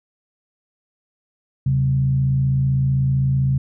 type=tone with frequency modulation; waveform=sine; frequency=133.8 Hz; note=C3; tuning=39 cents sharp; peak=-15 dBFS; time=1.66-3.58 s; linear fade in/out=5 ms; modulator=55.7 Hz; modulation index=0.44; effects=none